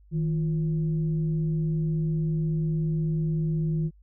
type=tone with frequency modulation; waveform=sine; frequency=158.2 Hz; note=D#3; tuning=29 cents sharp; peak=-23 dBFS; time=0.11-3.91 s; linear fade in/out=50 ms; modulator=191 Hz; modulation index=0.35; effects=added 50 Hz sine -52 dBFS peak until 4.02 s